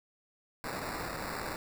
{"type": "noise with sample-and-hold", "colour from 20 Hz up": "white", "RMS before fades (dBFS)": -38, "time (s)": [0.64, 1.56], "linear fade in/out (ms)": 0, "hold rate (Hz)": 3150, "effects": []}